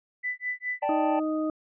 sine tone with tremolo, 1992 Hz, B6, 14 cents sharp, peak -26 dBFS, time 0.23-0.85 s, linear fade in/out 20 ms, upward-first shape sine, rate 4.8 Hz, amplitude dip 100%
triangle chord, D suspended fourth, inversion none, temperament just, 587.3 / 783.1 / 881 Hz, D5 / G5 / A5, 0 / -2 / +2 cents, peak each -27 dBFS, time 0.82-1.2 s, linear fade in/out 10 ms
harmonic tone, 311.1 Hz, D#4, in tune, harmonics 1 / 2 / 4, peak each -26 / -32 / -38 dBFS, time 0.89-1.5 s, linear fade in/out 2 ms
effects resampled to 8000 Hz

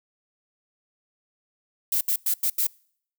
violet noise bursts at uneven times, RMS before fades -23 dBFS, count 5, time 1.92-2.01 / 2.08-2.16 / 2.26-2.34 / 2.43-2.5 / 2.58-2.67 s, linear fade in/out 5 ms, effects noise-tail reverb RT60 0.6 s tail -26 dB re dry

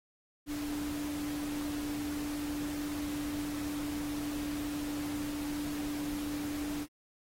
sine tone in noise, 293.7 Hz, D4, in tune, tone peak -34 dBFS, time 0.46-6.87 s, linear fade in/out 50 ms, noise pink, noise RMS -44 dBFS, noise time 0.46-6.87 s, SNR +7 dB, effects AAC 48 kbps

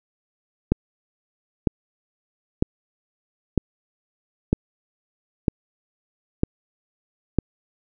click train, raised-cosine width 3 ms, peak -4 dBFS, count 8, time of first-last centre 0.72-7.387 s, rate 1.05 Hz, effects none

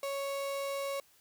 35% pulse tone, 554.4 Hz, C#5, in tune, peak -32 dBFS, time 0.03-1 s, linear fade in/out 2 ms, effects white hiss -65 dBFS RMS until 1.2 s

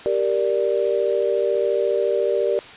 sine chord, G minor, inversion none, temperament equal, 392 / 466.2 / 587.3 Hz, G4 / Bb4 / D5, 0 / 0 / 0 cents, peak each -22 dBFS, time 0.06-2.59 s, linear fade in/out 0 ms, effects white hiss -40 dBFS RMS until 2.76 s + resampled to 8000 Hz

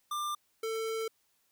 square tone pair in turn, 1191 / 446.1 Hz, D6 / A4, +24 / +24 cents, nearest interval octave + perfect fourth, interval 1700 cents, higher first, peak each -33 / -33 dBFS, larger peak neither, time 0.11-0.35 / 0.63-1.08 s, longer second, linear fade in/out 5 ms, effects white hiss -73 dBFS RMS until 1.51 s

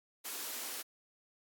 white high-pass noise, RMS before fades -41 dBFS, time 0.24-0.83 s, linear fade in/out 20 ms, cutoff 230 Hz, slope 96 dB/octave, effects AAC 64 kbps

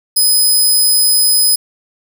5% pulse tone, 5030 Hz, D#8, 18 cents sharp, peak -3 dBFS, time 0.16-1.56 s, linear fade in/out 10 ms, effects none

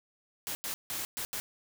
white noise bursts at uneven times, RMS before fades -36 dBFS, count 5, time 0.47-0.55 / 0.64-0.74 / 0.9-1.05 / 1.17-1.25 / 1.33-1.4 s, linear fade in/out 0 ms, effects none

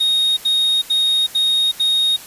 triangle tone bursts, 3728 Hz, A#7, 1 cent flat, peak -12 dBFS, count 5, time 0-2.166 s, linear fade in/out 10 ms, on 370 ms, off 79 ms, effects white hiss -37 dBFS RMS until 2.26 s + resampled to 32000 Hz

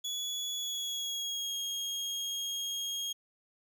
30% pulse tone with pitch glide, 3393 to 3259 Hz, G#7 to G#7, +36 to -33 cents, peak -31 dBFS, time 0.04-3.13 s, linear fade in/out 10 ms, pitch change -69 cents, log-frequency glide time 0.57-1.57 s, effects none

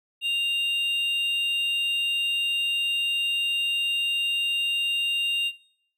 triangle tone pair together, 2794 / 3717 Hz, F7 / A#7, 0 / -6 cents, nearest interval perfect fourth, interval 494 cents, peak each -22 / -32 dBFS, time 0.21-5.52 s, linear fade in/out 50 ms, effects noise-tail reverb RT60 0.7 s tail -19 dB re dry

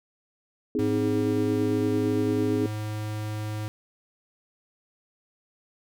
sine chord, Ab major, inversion first, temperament just, 259.6 / 311.5 / 415.3 Hz, C4 / Eb4 / Ab4, -13 / +2 / 0 cents, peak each -27 dBFS, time 0.75-2.66 s, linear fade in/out 2 ms
square tone, 106.8 Hz, G#2, 49 cents sharp, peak -30 dBFS, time 0.79-3.68 s, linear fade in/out 0 ms
effects none

